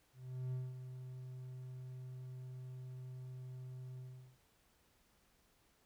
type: tone with ADSR envelope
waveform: triangle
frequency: 127.9 Hz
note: C3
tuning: 39 cents flat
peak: -35 dBFS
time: 0.13-4.38 s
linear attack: 400 ms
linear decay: 200 ms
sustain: -9 dB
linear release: 390 ms
effects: pink hiss -73 dBFS RMS until 5.85 s